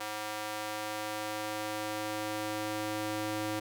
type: tone with high-pass filter sweep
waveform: square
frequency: 106.6 Hz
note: G#2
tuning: 46 cents sharp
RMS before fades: -36 dBFS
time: 0-3.6 s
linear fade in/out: 10 ms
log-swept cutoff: 690 to 280 Hz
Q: 0.88
effects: none